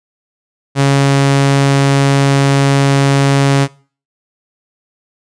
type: tone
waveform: sawtooth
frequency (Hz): 138.59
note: C#3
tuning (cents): 0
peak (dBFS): -4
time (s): 0.75-3.68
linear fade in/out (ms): 50
effects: noise-tail reverb RT60 0.4 s tail -21 dB re dry + resampled to 22050 Hz